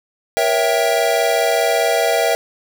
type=chord; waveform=square; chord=A# diminished seventh; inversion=none; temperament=equal with one note detuned; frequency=474 / 554.4 / 659.3 / 784 Hz; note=A#4 / C#5 / E5 / G5; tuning=+29 / 0 / 0 / 0 cents; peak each=-21 / -23 / -18 / -22 dBFS; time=0.37-2.35 s; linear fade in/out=0 ms; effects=none